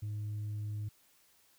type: tone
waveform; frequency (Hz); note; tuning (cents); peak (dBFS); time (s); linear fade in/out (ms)
sine; 105.1; G#2; +21; -33; 0.02-0.89; 10
effects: tanh soft clip ceiling -34 dBFS + white hiss -67 dBFS RMS until 1.58 s